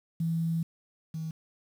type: tone pair in turn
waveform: sine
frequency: 164.81 / 160.12 Hz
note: E3 / D#3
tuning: 0 / +50 cents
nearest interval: unison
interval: 50 cents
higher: first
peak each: -26 / -32 dBFS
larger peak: first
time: 0.2-0.63 / 1.14-1.31 s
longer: first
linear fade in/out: 5 ms
effects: 9-bit